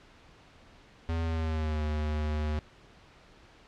square tone with pitch glide, 82.41 to 76.01 Hz, E2 to D#2, 0 to -40 cents, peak -29 dBFS, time 1.09-2.59 s, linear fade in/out 0 ms, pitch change -140 cents, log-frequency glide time 1.23-1.83 s, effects pink hiss -56 dBFS RMS until 3.67 s + low-pass 4000 Hz 12 dB/octave

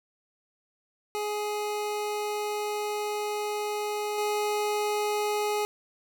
25% pulse tone with level steps, 418.3 Hz, G#4, 12 cents sharp, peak -25 / -22 dBFS, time 1.15-5.65 s, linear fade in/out 0 ms, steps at 4.18 s, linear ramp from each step 2 ms, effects none

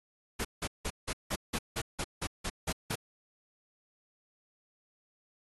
pink noise bursts, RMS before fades -34 dBFS, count 12, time 0.39-2.956 s, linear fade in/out 10 ms, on 58 ms, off 170 ms, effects AAC 32 kbps

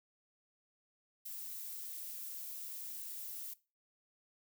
violet noise, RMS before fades -45 dBFS, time 1.25-3.54 s, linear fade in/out 10 ms, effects noise-tail reverb RT60 0.3 s tail -19 dB re dry

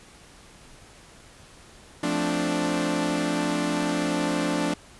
sawtooth chord, D minor seventh, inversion first, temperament equal with one note detuned, 174.61 / 220.9 / 261.6 / 293.7 Hz, F3 / A3 / C4 / D4, 0 / +7 / 0 / 0 cents, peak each -26 / -28 / -28 / -22 dBFS, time 2.03-4.74 s, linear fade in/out 5 ms, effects pink hiss -50 dBFS RMS until 4.99 s + resampled to 24000 Hz

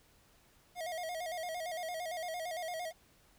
square tone with vibrato, 678 Hz, E5, 49 cents sharp, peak -38 dBFS, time 0.75-2.93 s, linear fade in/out 50 ms, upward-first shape square, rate 8.8 Hz, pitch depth 91 cents each way, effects pink hiss -66 dBFS RMS until 3.38 s

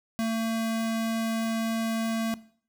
square tone, 225.4 Hz, A3, 42 cents sharp, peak -26 dBFS, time 0.19-2.34 s, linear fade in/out 0 ms, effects noise-tail reverb RT60 0.5 s tail -18 dB re dry

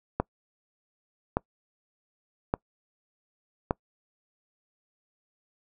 click train, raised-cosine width 1 ms, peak -10 dBFS, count 4, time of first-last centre 0.2-3.709 s, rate 0.855 Hz, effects noise-tail reverb RT60 0.1 s tail -26 dB re dry

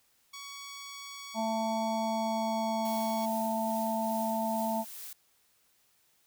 10% pulse tone with pitch glide, 1123 to 1115.2 Hz, C#6 to C#6, +22 to +10 cents, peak -34 dBFS, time 0.33-3.26 s, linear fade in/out 10 ms, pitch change -12 cents, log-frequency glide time 1.77-2.73 s
harmonic tone, 222.7 Hz, A3, 21 cents sharp, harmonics 1 / 3 / 4, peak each -33 / -33 / -33 dBFS, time 1.34-4.85 s, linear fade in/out 50 ms
blue noise with tremolo, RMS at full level -43 dBFS, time 2.85-5.13 s, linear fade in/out 2 ms, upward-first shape triangle, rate 2.4 Hz, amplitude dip 35%
effects white hiss -69 dBFS RMS until 6.26 s

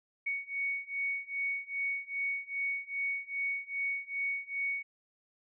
sine beating tone pair, 2228 / 2230.5 Hz, C#7 / C#7, +8 / +10 cents, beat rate 2.5 Hz, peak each -36 / -35 dBFS, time 0.26-4.83 s, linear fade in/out 10 ms, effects none

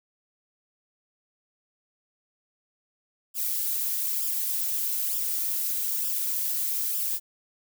violet noise with flanger, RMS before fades -28 dBFS, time 3.34-7.2 s, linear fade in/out 50 ms, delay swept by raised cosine 0.47 to 5.37 ms, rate 1.1 Hz, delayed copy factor -0.7, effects none

